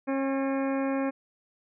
harmonic tone with a mistuned harmonic, 271.2 Hz, C#4, 38 cents flat, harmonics 1 / 2 / 3 / 4 / 5 / 6 / 7 / 8 / 9, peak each -27 / -31 / -38 / -39 / -45 / -43 / -47 / -46 / -46 dBFS, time 0.07-1.11 s, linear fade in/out 20 ms, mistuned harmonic 7, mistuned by -82 cents, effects none

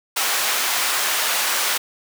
pink high-pass noise, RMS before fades -21 dBFS, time 0.16-1.78 s, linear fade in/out 10 ms, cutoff 970 Hz, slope 12 dB/octave, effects none

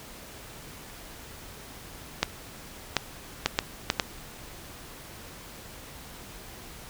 clicks, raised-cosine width 0.2 ms, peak -4 dBFS, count 6, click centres 2.23 / 2.967 / 3.46 / 3.589 / 3.901 / 3.998 s, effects pink hiss -45 dBFS RMS until 6.89 s

